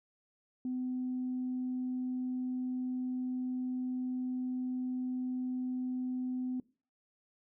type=tone; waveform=sine; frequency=253.6 Hz; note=B3; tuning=46 cents sharp; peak=-32 dBFS; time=0.65-6.6 s; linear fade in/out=2 ms; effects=noise-tail reverb RT60 0.4 s tail -22 dB re dry + tanh soft clip ceiling -28 dBFS